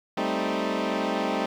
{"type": "chord", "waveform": "15% pulse", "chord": "A half-diminished seventh", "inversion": "third", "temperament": "equal", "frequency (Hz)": [196, 220, 261.6, 311.1], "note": ["G3", "A3", "C4", "Eb4"], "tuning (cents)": [0, 0, 0, 0], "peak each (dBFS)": -24, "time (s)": [0.17, 1.46], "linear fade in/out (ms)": 5, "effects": ["low-pass 4000 Hz 12 dB/octave", "9-bit"]}